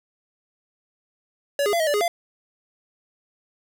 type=tone with pitch steps; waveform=square; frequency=567 / 411.5 / 680 / 634 / 583 / 414.4 / 688 Hz; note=C#5 / G#4 / F5 / D#5 / D5 / G#4 / F5; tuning=+39 / -16 / -46 / +32 / -13 / -4 / -26 cents; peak=-20 dBFS; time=1.59-2.08 s; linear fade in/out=2 ms; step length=70 ms; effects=none